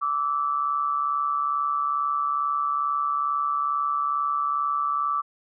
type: tone pair together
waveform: sine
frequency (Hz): 1161.7 / 1304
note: D6 / E6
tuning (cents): -19 / -19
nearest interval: major second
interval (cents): 200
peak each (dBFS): -23 / -29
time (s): 0.01-5.22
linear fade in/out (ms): 20
effects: none